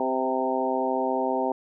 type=harmonic tone with a mistuned harmonic; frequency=130.6 Hz; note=C3; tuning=3 cents flat; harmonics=2 / 3 / 4 / 5 / 6 / 7; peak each=-30 / -30 / -30 / -30 / -30 / -30 dBFS; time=0-1.52 s; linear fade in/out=2 ms; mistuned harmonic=4; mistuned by=-18 cents; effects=none